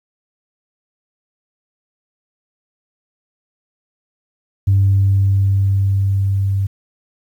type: tone with level ramp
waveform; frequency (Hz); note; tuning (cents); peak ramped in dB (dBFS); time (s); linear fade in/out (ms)
sine; 98; G2; 0; -8 to -14; 4.67-6.67; 10
effects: tanh soft clip ceiling -6 dBFS + 8-bit